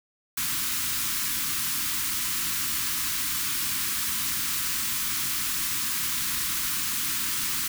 white band-stop noise, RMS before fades -28 dBFS, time 0.37-7.68 s, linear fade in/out 5 ms, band 330 to 1000 Hz, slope 48 dB/octave, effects none

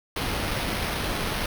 pink noise with sample-and-hold, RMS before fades -28 dBFS, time 0.16-1.46 s, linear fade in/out 2 ms, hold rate 7350 Hz, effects none

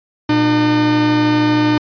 45% pulse tone pair together, 118.54 / 302.6 Hz, A#2 / D#4, +29 / -48 cents, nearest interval octave + major third, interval 1623 cents, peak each -20 / -12 dBFS, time 0.29-1.78 s, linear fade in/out 5 ms, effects resampled to 11025 Hz

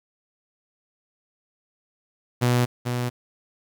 sawtooth tone with echo, 122.5 Hz, B2, 14 cents flat, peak -14 dBFS, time 2.41-2.66 s, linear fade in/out 20 ms, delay 440 ms, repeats 1, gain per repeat -6 dB, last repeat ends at 3.1 s, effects 9-bit

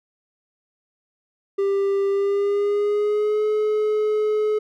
triangle tone with pitch glide, 395.6 to 426.4 Hz, G4 to G#4, +16 to +46 cents, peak -16 dBFS, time 1.58-4.59 s, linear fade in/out 10 ms, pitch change +130 cents, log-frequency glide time 2.09-3.45 s, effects none

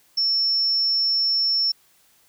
triangle tone, 5400 Hz, E8, 41 cents sharp, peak -15 dBFS, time 0.17-1.72 s, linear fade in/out 10 ms, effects tanh soft clip ceiling -16 dBFS + white hiss -59 dBFS RMS until 2.28 s

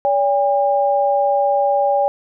sine tone pair together, 569.9 / 806 Hz, C#5 / G5, +48 / +48 cents, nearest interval tritone, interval 600 cents, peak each -16 dBFS, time 0.05-2.08 s, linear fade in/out 0 ms, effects none

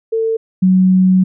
sine tone pair in turn, 448.7 / 186.11 Hz, A4 / F#3, +34 / +10 cents, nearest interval octave + minor third, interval 1524 cents, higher first, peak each -13 / -7 dBFS, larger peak second, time 0.12-0.37 / 0.62-1.24 s, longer second, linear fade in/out 10 ms, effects none

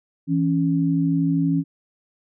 sine tone pair together, 164.57 / 277.2 Hz, E3 / C#4, -3 / 0 cents, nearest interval major sixth, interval 903 cents, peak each -20 dBFS, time 0.27-1.64 s, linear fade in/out 50 ms, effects none

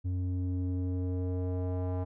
square tone with low-pass filter sweep, 91.1 Hz, F#2, 26 cents flat, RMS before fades -32 dBFS, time 0.04-2.05 s, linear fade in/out 20 ms, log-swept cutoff 190 to 780 Hz, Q 1.7, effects none

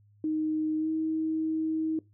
sine tone with pitch glide, 311.1 to 317.3 Hz, D#4 to D#4, 0 to +34 cents, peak -26 dBFS, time 0.24-1.99 s, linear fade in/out 2 ms, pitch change +34 cents, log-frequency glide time 0.78-0.89 s, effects noise-tail reverb RT60 0.2 s tail -20 dB re dry + added 103 Hz sine -58 dBFS peak until 2.13 s

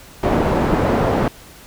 white low-pass noise, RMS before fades -17 dBFS, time 0.23-1.28 s, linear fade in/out 2 ms, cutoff 610 Hz, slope 12 dB/octave, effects pink hiss -42 dBFS RMS until 1.66 s

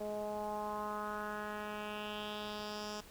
10% pulse tone with low-pass filter sweep, 210 Hz, G#3, 19 cents sharp, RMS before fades -41 dBFS, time 0-3.01 s, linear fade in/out 10 ms, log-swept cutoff 570 to 6100 Hz, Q 3, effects pink hiss -57 dBFS RMS until 3.1 s

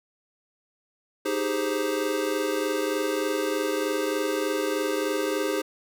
square chord, Ab major seventh, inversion second, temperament equal, 311.1 / 392 / 415.3 / 523.3 Hz, Eb4 / G4 / Ab4 / C5, 0 / 0 / 0 / 0 cents, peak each -31 dBFS, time 1.25-5.62 s, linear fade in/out 10 ms, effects none

